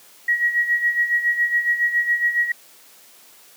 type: tone with tremolo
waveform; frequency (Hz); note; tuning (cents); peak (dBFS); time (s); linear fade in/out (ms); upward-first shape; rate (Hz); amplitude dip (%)
sine; 1908; A#6; +40; -14; 0.28-2.52; 5; sine; 7.2; 70
effects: white hiss -49 dBFS RMS until 3.56 s + high-pass 200 Hz 12 dB/octave